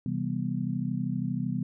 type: chord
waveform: sine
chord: C major seventh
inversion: none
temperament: just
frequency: 130.81 / 163.52 / 196.22 / 245.3 Hz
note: C3 / E3 / G3 / B3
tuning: 0 / -14 / +2 / -12 cents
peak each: -33 dBFS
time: 0.06-1.63 s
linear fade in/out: 2 ms
effects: none